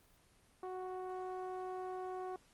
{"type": "tone with low-pass filter", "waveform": "sawtooth", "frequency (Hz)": 370, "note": "F#4", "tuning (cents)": 0, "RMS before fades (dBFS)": -43, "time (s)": [0.63, 2.36], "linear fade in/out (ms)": 2, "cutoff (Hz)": 930, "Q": 2, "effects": ["pink hiss -68 dBFS RMS until 2.53 s", "Opus 24 kbps"]}